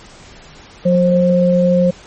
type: tone pair together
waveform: sine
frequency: 180.19 / 531 Hz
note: F#3 / C5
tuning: -46 / +25 cents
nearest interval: octave + perfect fifth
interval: 1871 cents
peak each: -12 dBFS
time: 0.85-1.91 s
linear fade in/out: 10 ms
effects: pink hiss -40 dBFS RMS until 2.06 s + MP3 32 kbps